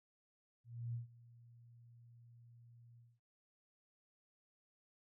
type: tone with ADSR envelope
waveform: sine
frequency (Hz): 118.1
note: A#2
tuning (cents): +23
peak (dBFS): -38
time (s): 0.64-3.2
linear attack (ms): 300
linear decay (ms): 130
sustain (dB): -21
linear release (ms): 220
effects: none